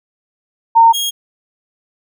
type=tone pair in turn; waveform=sine / sawtooth; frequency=915 / 3268 Hz; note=A#5 / G#7; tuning=-32 / -29 cents; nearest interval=octave + minor seventh; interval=2203 cents; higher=second; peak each=-4 / -13 dBFS; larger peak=first; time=0.75-0.93 / 0.93-1.11 s; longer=neither; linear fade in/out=20 ms; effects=none